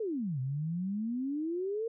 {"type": "exponential two-way sweep", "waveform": "sine", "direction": "down then up", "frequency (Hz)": [466.2, 126.1, 466.2], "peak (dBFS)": -31, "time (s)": [0, 1.88], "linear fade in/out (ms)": 5, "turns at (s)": 0.4, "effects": []}